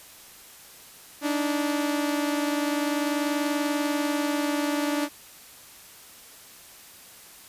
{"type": "tone pair together", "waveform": "sawtooth", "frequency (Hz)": [290.7, 311.1], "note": ["D4", "D#4"], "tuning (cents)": [-18, 0], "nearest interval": "minor second", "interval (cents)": 118, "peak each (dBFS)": [-21, -27], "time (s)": [1.21, 5.09], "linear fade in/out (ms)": 50, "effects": ["white hiss -48 dBFS RMS until 7.48 s", "resampled to 32000 Hz"]}